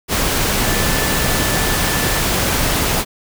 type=tone in noise; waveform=sine; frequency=1752 Hz; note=A6; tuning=8 cents flat; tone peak=-27 dBFS; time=0.61-2.24 s; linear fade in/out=50 ms; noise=pink; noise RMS=-17 dBFS; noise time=0.08-3.05 s; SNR=-13 dB; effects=none